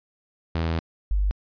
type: tone pair in turn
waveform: sawtooth / sine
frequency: 82 / 49.36 Hz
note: E2 / G1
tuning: -9 / +13 cents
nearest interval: major sixth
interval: 878 cents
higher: first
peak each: -19 dBFS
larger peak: neither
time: 0.55-0.79 / 1.11-1.31 s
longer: first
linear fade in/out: 0 ms
effects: resampled to 11025 Hz